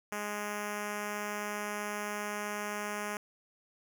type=tone with notch filter; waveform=5% pulse; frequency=207.7 Hz; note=G#3; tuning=in tune; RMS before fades=-37 dBFS; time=0.12-3.17 s; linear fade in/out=2 ms; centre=3900 Hz; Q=1.2; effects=none